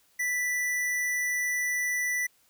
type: tone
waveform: square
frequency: 1975.5 Hz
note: B6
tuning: in tune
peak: -27 dBFS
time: 0.19-2.27 s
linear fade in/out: 10 ms
effects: white hiss -65 dBFS RMS until 2.49 s